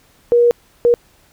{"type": "tone bursts at uneven times", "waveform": "sine", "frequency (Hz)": 477.2, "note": "A#4", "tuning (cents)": 41, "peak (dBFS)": -8, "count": 2, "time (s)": [[0.32, 0.51], [0.85, 0.94]], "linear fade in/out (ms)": 0, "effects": ["pink hiss -53 dBFS RMS until 1.32 s"]}